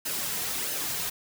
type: noise with flanger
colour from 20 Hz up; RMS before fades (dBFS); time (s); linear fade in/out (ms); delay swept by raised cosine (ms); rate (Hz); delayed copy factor
white; -31; 0.05-1.1; 10; 0.86 to 3.56; 1.5; -0.5
effects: none